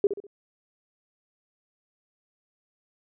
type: tone with echo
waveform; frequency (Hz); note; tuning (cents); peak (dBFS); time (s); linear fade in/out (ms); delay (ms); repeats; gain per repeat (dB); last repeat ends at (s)
sine; 403.2; G4; +49; -16; 0.04-0.07; 2; 66; 3; -9; 0.268
effects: none